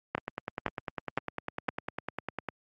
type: two click trains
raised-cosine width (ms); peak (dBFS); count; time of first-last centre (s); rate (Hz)
0.5; -12 / -18; 4 / 24; 0.15-1.688 / 0.18-2.487; 1.95 / 9.97
effects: high-pass 100 Hz 12 dB/octave + Opus 48 kbps